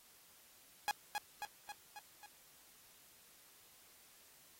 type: tone with echo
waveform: sawtooth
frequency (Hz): 830.6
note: G#5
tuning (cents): 0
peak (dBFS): -29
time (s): 0.88-0.91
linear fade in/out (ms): 0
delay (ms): 270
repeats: 5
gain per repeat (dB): -4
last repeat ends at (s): 2.26
effects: white hiss -64 dBFS RMS until 4.59 s + AAC 48 kbps